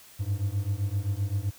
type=beating tone pair; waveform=triangle; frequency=96.4 / 104.1 Hz; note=G2 / G#2; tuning=-28 / +5 cents; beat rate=7.7 Hz; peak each=-27 / -27 dBFS; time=0.19-1.51 s; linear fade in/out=20 ms; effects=white hiss -52 dBFS RMS until 1.58 s